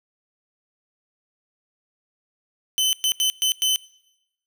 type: tone bursts at uneven times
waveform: sawtooth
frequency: 3044 Hz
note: F#7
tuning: 48 cents sharp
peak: -15 dBFS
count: 5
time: 2.78-2.93 / 3.04-3.12 / 3.2-3.3 / 3.42-3.52 / 3.62-3.76 s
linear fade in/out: 0 ms
effects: noise-tail reverb RT60 0.9 s tail -23 dB re dry